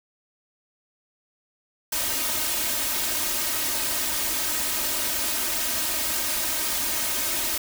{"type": "noise with comb filter", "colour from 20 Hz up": "white", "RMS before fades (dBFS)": -26, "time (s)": [1.92, 7.58], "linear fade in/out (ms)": 5, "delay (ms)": 3.2, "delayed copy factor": 0.85, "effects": []}